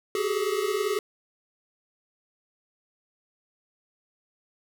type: tone cluster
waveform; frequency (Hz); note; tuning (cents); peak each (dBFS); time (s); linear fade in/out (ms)
square; 379.6 / 411.4 / 429.6; F#4 / G#4 / A4; +44 / -16 / -41; -30; 0.15-0.99; 2
effects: none